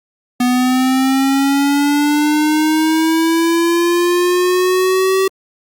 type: linear sweep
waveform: square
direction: up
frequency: 245.9 to 384.5 Hz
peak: -12 dBFS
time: 0.4-5.28 s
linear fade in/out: 5 ms
effects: Opus 48 kbps